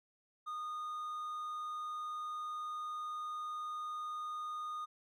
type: tone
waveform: triangle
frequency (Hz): 1229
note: D#6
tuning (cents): -22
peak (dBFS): -37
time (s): 0.46-4.86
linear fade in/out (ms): 20
effects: none